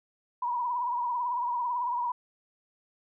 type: tone with vibrato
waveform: sine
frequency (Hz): 972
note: B5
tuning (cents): -28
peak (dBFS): -27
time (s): 0.42-2.12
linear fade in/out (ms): 5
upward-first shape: triangle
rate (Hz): 18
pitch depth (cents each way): 76
effects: none